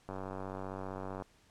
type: click train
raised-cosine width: 1 ms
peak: -27 dBFS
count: 109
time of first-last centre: 0.09-1.222 s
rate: 95.4 Hz
effects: pink hiss -66 dBFS RMS until 1.5 s + low-pass 9000 Hz 12 dB/octave